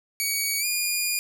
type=tone with pitch glide; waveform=10% pulse; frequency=2255 to 2431 Hz; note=C#7 to D#7; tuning=+29 to -41 cents; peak=-15 dBFS; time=0.2-1.19 s; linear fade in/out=0 ms; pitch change=+130 cents; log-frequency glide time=0.6-0.65 s; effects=none